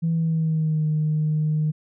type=tone with pitch glide; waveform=sine; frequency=164.81 to 153.77 Hz; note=E3 to D#3; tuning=0 to -20 cents; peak=-18 dBFS; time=0.02-1.72 s; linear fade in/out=20 ms; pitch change=-120 cents; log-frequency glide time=0.12-0.86 s; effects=tanh soft clip ceiling -15 dBFS